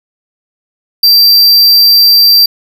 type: tone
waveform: square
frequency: 4699 Hz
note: D8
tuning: in tune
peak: -3 dBFS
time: 1.03-2.46 s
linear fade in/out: 5 ms
effects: none